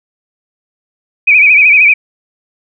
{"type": "tone with vibrato", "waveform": "sine", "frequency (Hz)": 2400, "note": "D7", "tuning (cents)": 37, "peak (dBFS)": -3, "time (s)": [1.27, 1.94], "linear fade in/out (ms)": 10, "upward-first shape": "sine", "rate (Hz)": 13, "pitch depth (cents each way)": 100, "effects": []}